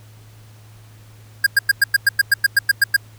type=tone bursts; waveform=square; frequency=1620 Hz; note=G#6; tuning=43 cents flat; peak=-10 dBFS; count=13; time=1.44-2.965 s; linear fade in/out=5 ms; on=25 ms; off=100 ms; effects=added 108 Hz sine -42 dBFS peak until 3.18 s + pink hiss -51 dBFS RMS until 3.18 s